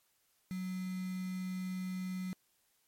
sine tone with quantisation, 185 Hz, F#3, in tune, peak -36 dBFS, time 0.51-2.33 s, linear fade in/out 0 ms, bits 8, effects white hiss -74 dBFS RMS until 2.87 s + MP3 64 kbps

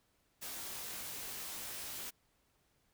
white noise with comb filter, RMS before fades -44 dBFS, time 0.41-2.11 s, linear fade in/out 20 ms, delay 19 ms, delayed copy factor -0.7, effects pink hiss -75 dBFS RMS until 2.93 s

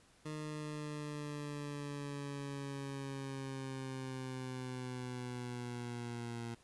20% pulse linear sweep, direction down, 153.5 to 116.54 Hz, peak -36 dBFS, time 0.25-6.55 s, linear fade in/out 10 ms, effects pink hiss -66 dBFS RMS until 6.63 s + resampled to 24000 Hz

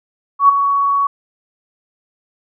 sine tone with ADSR envelope, 1121 Hz, C#6, 19 cents sharp, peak -3 dBFS, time 0.39-1.07 s, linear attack 100 ms, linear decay 10 ms, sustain -9 dB, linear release 4 ms, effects none

